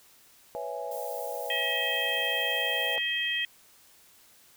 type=chord; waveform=sine; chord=C# minor seventh; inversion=third; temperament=equal; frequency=493.9 / 554.4 / 659.3 / 830.6 Hz; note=B4 / C#5 / E5 / G#5; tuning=0 / 0 / 0 / 0 cents; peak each=-38 dBFS; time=0.55-2.98 s; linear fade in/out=0 ms
type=noise; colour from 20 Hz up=violet; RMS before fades=-43 dBFS; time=0.91-2.96 s; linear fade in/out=5 ms
type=harmonic tone; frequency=639 Hz; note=D#5; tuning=46 cents sharp; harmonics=3 / 4 / 5; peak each=-31 / -33 / -30 dBFS; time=1.5-3.45 s; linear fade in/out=2 ms
effects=white hiss -58 dBFS RMS until 4.56 s